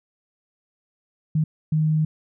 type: tone bursts at uneven times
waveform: sine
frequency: 155.56 Hz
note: D#3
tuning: in tune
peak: -17 dBFS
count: 2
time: 1.35-1.44 / 1.72-2.05 s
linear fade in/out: 5 ms
effects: none